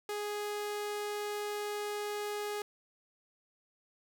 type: tone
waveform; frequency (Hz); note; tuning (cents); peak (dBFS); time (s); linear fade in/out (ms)
sawtooth; 415.3; G#4; 0; -31; 0.09-2.62; 2
effects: none